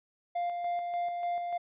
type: tone with tremolo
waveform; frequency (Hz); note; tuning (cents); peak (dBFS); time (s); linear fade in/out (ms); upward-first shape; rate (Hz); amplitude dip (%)
triangle; 699; F5; +1; -27; 0.35-1.58; 10; square; 3.4; 35
effects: resampled to 8000 Hz